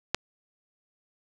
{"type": "click", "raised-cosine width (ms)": 0.2, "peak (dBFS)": -6, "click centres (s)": 0.146, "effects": []}